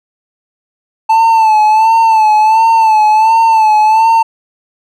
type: tone with vibrato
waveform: triangle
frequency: 880 Hz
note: A5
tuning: in tune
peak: -3 dBFS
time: 1.09-4.23 s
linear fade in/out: 10 ms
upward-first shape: sine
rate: 1.4 Hz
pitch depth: 56 cents each way
effects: none